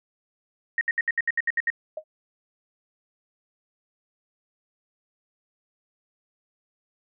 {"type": "tone bursts", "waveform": "sine", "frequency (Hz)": 1864.7, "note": "A#6", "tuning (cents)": 0, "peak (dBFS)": -20, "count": 10, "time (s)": [0.78, 1.702], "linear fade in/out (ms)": 2, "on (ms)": 31, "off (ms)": 68}
{"type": "tone with exponential decay", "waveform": "sine", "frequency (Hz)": 622.3, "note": "D#5", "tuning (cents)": 0, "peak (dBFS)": -26, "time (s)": [1.97, 2.04], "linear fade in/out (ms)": 5, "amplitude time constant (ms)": 15}
{"effects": []}